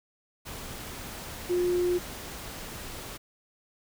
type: tone in noise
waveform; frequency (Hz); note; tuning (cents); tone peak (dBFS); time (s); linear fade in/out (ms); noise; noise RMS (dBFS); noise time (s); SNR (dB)
sine; 355.7; F4; +32; -23; 1.49-1.99; 20; pink; -40; 0.45-3.18; +14
effects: none